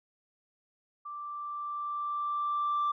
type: tone with level ramp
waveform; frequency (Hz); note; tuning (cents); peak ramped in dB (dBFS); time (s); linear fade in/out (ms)
sine; 1174.7; D6; 0; -38 to -24; 1.05-2.92; 10
effects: tanh soft clip ceiling -24 dBFS